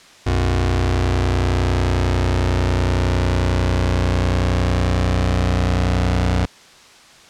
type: tone pair together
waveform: sawtooth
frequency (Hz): 60.7 / 91.03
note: B1 / F#2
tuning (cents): -29 / -28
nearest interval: perfect fifth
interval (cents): 701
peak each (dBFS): -14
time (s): 0.26-6.46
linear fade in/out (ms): 10
effects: white hiss -45 dBFS RMS until 7.29 s + low-pass 6000 Hz 12 dB/octave